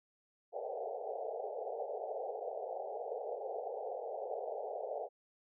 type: band-pass noise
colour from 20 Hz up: pink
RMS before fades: -41 dBFS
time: 0.52-5.09 s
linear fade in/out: 50 ms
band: 420 to 800 Hz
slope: 96 dB/octave
effects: none